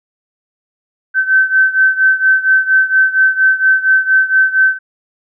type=beating tone pair; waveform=sine; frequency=1537 / 1541.3 Hz; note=G6 / G6; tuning=-35 / -30 cents; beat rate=4.3 Hz; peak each=-10 / -13 dBFS; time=1.14-4.79 s; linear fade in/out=50 ms; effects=none